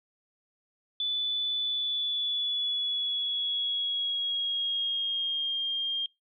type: tone with pitch glide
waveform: sine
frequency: 3483 to 3212 Hz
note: A7 to G7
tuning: -18 to +41 cents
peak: -27 dBFS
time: 1-6.06 s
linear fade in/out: 2 ms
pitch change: -141 cents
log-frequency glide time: 1.61-5.59 s
effects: noise-tail reverb RT60 0.2 s tail -25 dB re dry